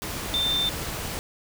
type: tone in noise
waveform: sine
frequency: 3577 Hz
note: A7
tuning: 28 cents sharp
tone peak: -22 dBFS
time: 0.34-0.69 s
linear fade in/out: 0 ms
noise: pink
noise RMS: -32 dBFS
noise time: 0.02-1.19 s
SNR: +7 dB
effects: none